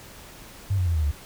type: tone with pitch steps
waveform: sine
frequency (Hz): 98 / 90.91 / 84.33 / 78.23 / 72.57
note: G2 / F#2 / E2 / D#2 / D2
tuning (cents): 0 / -30 / +40 / +10 / -20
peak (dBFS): -20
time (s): 0.7-1.115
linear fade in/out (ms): 10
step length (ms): 83
effects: pink hiss -45 dBFS RMS until 1.25 s